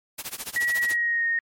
white noise with tremolo, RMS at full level -31 dBFS, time 0.18-0.96 s, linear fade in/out 10 ms, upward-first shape sine, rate 14 Hz, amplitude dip 95%
sine tone with pitch glide, 1921 to 1852.4 Hz, B6 to A#6, -48 to -11 cents, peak -21 dBFS, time 0.56-1.39 s, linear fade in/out 2 ms, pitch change -63 cents, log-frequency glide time 0.79-1.27 s
effects MP3 64 kbps

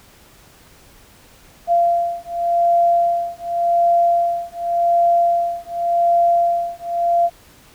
sine beating tone pair, 688 / 688.88 Hz, F5 / F5, -26 / -24 cents, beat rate 0.88 Hz, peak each -17 dBFS, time 1.67-7.3 s, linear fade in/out 50 ms, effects pink hiss -48 dBFS RMS until 7.74 s

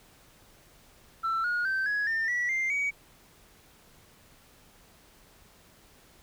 sine tone with pitch steps, 1336 / 1440.2 / 1552.5 / 1673.6 / 1804.1 / 1944.8 / 2096 / 2260 Hz, E6 / F#6 / G6 / G#6 / A6 / B6 / C7 / C#7, +23 / -47 / -17 / +13 / +43 / -27 / +2 / +33 cents, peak -24 dBFS, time 1.23-2.91 s, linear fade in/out 20 ms, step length 210 ms, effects tanh soft clip ceiling -24 dBFS + pink hiss -58 dBFS RMS until 6.22 s

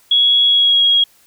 sine tone with pitch glide, 3343 to 3295 Hz, G#7 to G#7, +11 to -14 cents, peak -9 dBFS, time 0.11-1.04 s, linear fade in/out 5 ms, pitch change -25 cents, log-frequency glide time 0.45-0.82 s, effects white hiss -52 dBFS RMS until 1.26 s

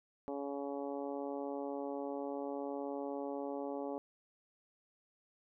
harmonic tone, 140.6 Hz, C#3, 25 cents sharp, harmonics 2 / 3 / 4 / 5 / 6 / 7 / 8, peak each -42 / -43 / -43 / -49 / -47 / -58 / -56 dBFS, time 0.28-3.98 s, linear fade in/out 0 ms, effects none

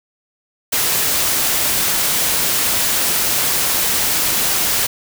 white noise, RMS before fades -17 dBFS, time 0.72-4.87 s, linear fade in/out 10 ms, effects none

